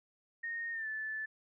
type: tone with pitch glide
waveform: sine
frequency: 1851 to 1747.1 Hz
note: A#6 to A6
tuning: -13 to -13 cents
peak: -36 dBFS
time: 0.43-1.26 s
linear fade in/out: 10 ms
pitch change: -100 cents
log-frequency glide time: 0.72-0.87 s
effects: none